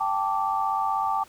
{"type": "chord", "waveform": "sine", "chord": "G suspended second", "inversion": "none", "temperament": "equal with one note detuned", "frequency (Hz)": [784, 880, 1167.2], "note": ["G5", "A5", "D6"], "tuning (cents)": [0, 0, -11], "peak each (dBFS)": -27, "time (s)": [0, 1.24], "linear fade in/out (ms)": 10, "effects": ["pink hiss -53 dBFS RMS until 1.28 s"]}